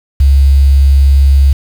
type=tone with quantisation; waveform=sine; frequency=68.8 Hz; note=C#2; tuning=12 cents flat; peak=-3 dBFS; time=0.2-1.53 s; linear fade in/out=5 ms; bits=5; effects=none